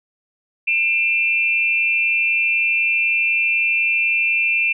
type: tone pair together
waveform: sine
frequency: 2394 / 2662 Hz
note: D7 / E7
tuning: +33 / +16 cents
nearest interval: major second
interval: 183 cents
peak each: -18 dBFS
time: 0.67-4.73 s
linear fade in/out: 10 ms
effects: none